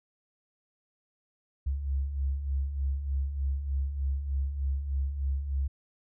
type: beating tone pair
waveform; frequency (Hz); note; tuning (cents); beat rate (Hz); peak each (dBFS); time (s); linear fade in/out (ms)
sine; 66 / 69.3; C2 / C#2; +16 / 0; 3.3; -36 / -28; 1.66-5.68; 10
effects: none